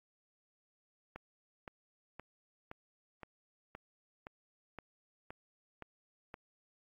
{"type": "click train", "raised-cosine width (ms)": 0.5, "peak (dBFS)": -30, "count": 11, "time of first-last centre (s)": [1.16, 6.341], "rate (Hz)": 1.93, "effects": ["AAC 32 kbps"]}